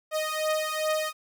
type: beating tone pair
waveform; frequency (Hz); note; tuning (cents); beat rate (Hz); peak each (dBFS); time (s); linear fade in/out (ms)
sawtooth; 620 / 622.5; D#5 / D#5; -6 / +1; 2.5; -25; 0.11-1.13; 50
effects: none